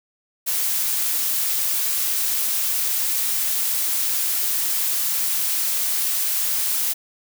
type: noise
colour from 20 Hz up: blue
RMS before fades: -22 dBFS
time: 0.46-6.94 s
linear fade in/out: 20 ms
effects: none